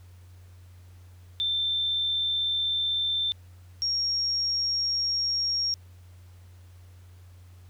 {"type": "tone pair in turn", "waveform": "sine", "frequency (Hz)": [3562, 5571], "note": ["A7", "F8"], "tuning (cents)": [21, -5], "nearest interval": "minor sixth", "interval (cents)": 774, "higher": "second", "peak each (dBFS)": -24, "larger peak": "neither", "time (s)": [[1.4, 3.32], [3.82, 5.74]], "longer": "neither", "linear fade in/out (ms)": 0, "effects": ["added 90 Hz sine -47 dBFS peak until 7.69 s", "pink hiss -62 dBFS RMS until 7.69 s"]}